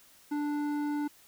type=tone with hard clipping; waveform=triangle; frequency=293.9 Hz; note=D4; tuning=1 cent sharp; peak=-31 dBFS; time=0.31-1.08 s; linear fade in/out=10 ms; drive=14 dB; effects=white hiss -59 dBFS RMS until 1.27 s